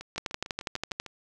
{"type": "two click trains", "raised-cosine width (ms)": 0.2, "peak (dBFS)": [-13, -23], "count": [11, 8], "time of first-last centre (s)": [[0.18, 1], [0.01, 1.063]], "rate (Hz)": [12.2, 6.65], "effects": []}